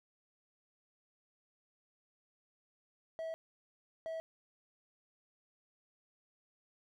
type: tone bursts at uneven times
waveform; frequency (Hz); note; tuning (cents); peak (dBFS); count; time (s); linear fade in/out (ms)
triangle; 649; E5; -27; -36; 2; 3.19-3.34 / 4.06-4.2; 0
effects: none